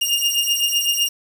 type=beating tone pair; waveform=sawtooth; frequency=2823 / 2830.9 Hz; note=F7 / F7; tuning=+18 / +23 cents; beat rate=7.9 Hz; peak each=-17 dBFS; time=0.01-1.09 s; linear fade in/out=10 ms; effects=7-bit